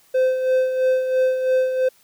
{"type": "tone with tremolo", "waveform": "triangle", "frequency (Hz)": 516, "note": "C5", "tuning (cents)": -24, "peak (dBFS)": -12, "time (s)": [0.14, 1.89], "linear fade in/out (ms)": 10, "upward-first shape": "sine", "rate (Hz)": 3, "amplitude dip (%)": 55, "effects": ["white hiss -56 dBFS RMS until 2.03 s"]}